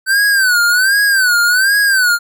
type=tone with vibrato; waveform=square; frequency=1527 Hz; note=G6; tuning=46 cents flat; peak=-10 dBFS; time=0.06-2.19 s; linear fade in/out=50 ms; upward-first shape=sine; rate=1.3 Hz; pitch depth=140 cents each way; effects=none